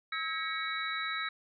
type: tone cluster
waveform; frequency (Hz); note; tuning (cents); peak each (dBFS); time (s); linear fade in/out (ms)
sine; 1293 / 1629 / 1905 / 2228 / 3904; E6 / G#6 / A#6 / C#7 / B7; -34 / -34 / +37 / +8 / -21; -37 / -40 / -40 / -39 / -39; 0.12-1.29; 5
effects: none